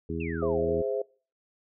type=harmonic tone; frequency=82.41 Hz; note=E2; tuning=in tune; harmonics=1 / 2 / 3 / 4 / 5; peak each=-36 / -36 / -36 / -36 / -36 dBFS; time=0.09-0.82 s; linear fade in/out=5 ms
type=exponential sweep; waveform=sine; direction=down; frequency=2780 to 384.5 Hz; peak=-38 dBFS; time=0.2-0.75 s; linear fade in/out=5 ms
type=chord; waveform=sine; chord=Ab augmented; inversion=none; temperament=equal with one note detuned; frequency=412.4 / 523.3 / 659.3 Hz; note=Ab4 / C5 / E5; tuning=-12 / 0 / 0 cents; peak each=-30 / -30 / -34 dBFS; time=0.42-1.02 s; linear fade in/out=5 ms
effects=noise-tail reverb RT60 0.4 s tail -24 dB re dry